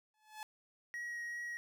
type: tone with exponential growth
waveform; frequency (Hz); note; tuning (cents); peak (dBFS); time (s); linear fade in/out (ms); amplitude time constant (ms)
sawtooth; 860; A5; -40; -37; 0.14-0.43; 1; 62
type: tone with vibrato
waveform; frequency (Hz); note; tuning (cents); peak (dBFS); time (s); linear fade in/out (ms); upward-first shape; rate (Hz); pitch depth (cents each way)
triangle; 1899; A#6; +32; -38; 0.94-1.57; 0; triangle; 2.6; 11
effects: none